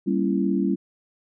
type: chord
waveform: sine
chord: G diminished seventh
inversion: none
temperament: equal with one note detuned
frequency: 196 / 233.1 / 277.2 / 336.7 Hz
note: G3 / Bb3 / Db4 / Fb4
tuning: 0 / 0 / 0 / +37 cents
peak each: -23 / -29 / -25 / -26 dBFS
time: 0.06-0.76 s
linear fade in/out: 20 ms
effects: none